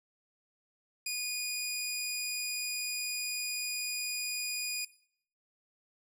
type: tone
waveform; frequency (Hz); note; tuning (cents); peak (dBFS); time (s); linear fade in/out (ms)
15% pulse; 2459; D#7; -21; -26; 1.06-4.85; 5
effects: noise-tail reverb RT60 0.6 s tail -18 dB re dry